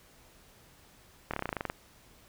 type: slowing click train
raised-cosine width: 0.5 ms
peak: -17 dBFS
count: 12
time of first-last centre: 1.31-1.699 s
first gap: 26 ms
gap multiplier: 1.06
effects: pink hiss -59 dBFS RMS until 2.28 s